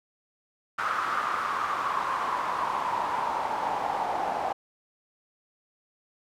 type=noise with band-pass filter sweep; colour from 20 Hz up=pink; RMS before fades=-29 dBFS; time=0.78-4.53 s; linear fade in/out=10 ms; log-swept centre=1300 to 780 Hz; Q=5.4; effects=none